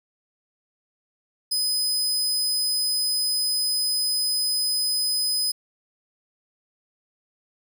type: tone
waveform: sawtooth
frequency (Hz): 5020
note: D#8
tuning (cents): +15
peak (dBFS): -19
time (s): 1.51-5.52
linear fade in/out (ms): 10
effects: none